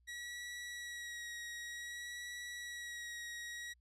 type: tone with vibrato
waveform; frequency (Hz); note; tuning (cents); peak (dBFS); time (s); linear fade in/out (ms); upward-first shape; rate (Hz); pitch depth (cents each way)
sawtooth; 1917; A#6; +48; -40; 0.07-3.74; 20; sine; 0.54; 19
effects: added 60 Hz sine -68 dBFS peak until 3.8 s + low-pass 10000 Hz 12 dB/octave